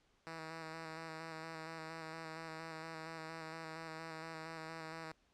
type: tone with vibrato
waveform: 5% pulse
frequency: 161.2 Hz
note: E3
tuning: 38 cents flat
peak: -34 dBFS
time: 0.27-5.12 s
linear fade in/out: 0 ms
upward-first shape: square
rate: 4.3 Hz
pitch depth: 21 cents each way
effects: pink hiss -74 dBFS RMS until 5.33 s + low-pass 6000 Hz 12 dB/octave